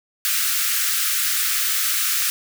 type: high-pass noise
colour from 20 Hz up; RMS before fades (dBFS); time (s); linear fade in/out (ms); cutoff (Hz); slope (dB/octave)
white; -21; 0.25-2.3; 0; 1200; 96
effects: none